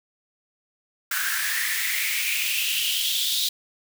white noise with high-pass filter sweep, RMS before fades -25 dBFS, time 1.11-3.49 s, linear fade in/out 5 ms, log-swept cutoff 1500 to 3800 Hz, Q 6.2, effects none

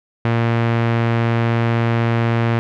sawtooth tone with low-pass filter, 116.1 Hz, A#2, 7 cents flat, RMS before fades -17 dBFS, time 0.25-2.59 s, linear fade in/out 0 ms, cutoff 2300 Hz, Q 1.2, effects none

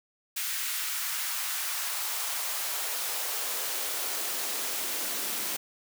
white noise with high-pass filter sweep, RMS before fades -32 dBFS, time 0.36-5.57 s, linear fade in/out 10 ms, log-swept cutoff 1700 to 220 Hz, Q 1.2, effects none

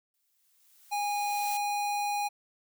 blue noise with exponential growth, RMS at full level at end -38 dBFS, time 0.14-1.57 s, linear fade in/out 1 ms, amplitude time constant 310 ms
square tone, 821 Hz, G#5, 20 cents flat, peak -29 dBFS, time 0.91-2.29 s, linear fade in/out 20 ms
effects none

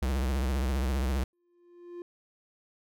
square tone with vibrato, 65.9 Hz, C2, 13 cents sharp, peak -27 dBFS, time 0.02-1.24 s, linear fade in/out 5 ms, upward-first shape triangle, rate 15 Hz, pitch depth 160 cents each way
triangle tone with exponential growth, 349.2 Hz, F4, in tune, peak -34 dBFS, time 1.33-2.02 s, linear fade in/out 1 ms, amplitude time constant 150 ms
effects none

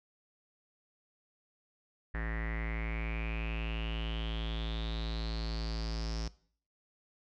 square tone with low-pass filter sweep, 55.5 Hz, A1, 16 cents sharp, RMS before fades -36 dBFS, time 2.14-6.28 s, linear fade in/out 5 ms, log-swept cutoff 1800 to 5400 Hz, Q 8.5, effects noise-tail reverb RT60 0.5 s tail -19 dB re dry

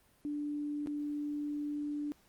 sine tone with dropouts, 293.7 Hz, D4, in tune, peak -34 dBFS, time 0.25-2.12 s, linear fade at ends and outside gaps 0 ms, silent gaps 0.861-0.872 s, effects pink hiss -67 dBFS RMS until 2.28 s + Opus 32 kbps

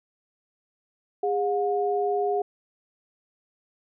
sine tone pair together, 407.8 / 720 Hz, G#4 / F#5, -32 / -47 cents, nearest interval minor seventh, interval 985 cents, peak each -24 / -26 dBFS, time 1.23-2.42 s, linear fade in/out 5 ms, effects none

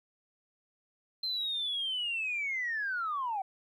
sine linear sweep, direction down, 4140 to 745 Hz, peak -30 dBFS, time 1.23-3.42 s, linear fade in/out 5 ms, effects tanh soft clip ceiling -26 dBFS + 12-bit

